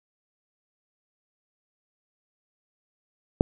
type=click; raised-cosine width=2 ms; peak=-4 dBFS; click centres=3.409 s; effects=none